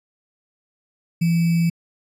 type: tone with sample-and-hold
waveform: sine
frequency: 168 Hz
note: E3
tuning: 33 cents sharp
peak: -15 dBFS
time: 1.21-1.7 s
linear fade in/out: 10 ms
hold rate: 2450 Hz
effects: resampled to 32000 Hz